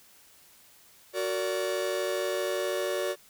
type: chord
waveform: 45% pulse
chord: Gb augmented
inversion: none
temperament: just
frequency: 370 / 462.5 / 578.1 Hz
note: Gb4 / Bb4 / D5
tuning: 0 / -14 / -27 cents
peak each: -32 / -35 / -31 dBFS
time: 1.13-3.16 s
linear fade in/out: 50 ms
effects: white hiss -57 dBFS RMS until 3.29 s